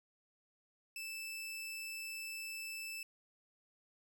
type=tone; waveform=sawtooth; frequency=2637 Hz; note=E7; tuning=in tune; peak=-39 dBFS; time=0.96-3.03 s; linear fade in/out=2 ms; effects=none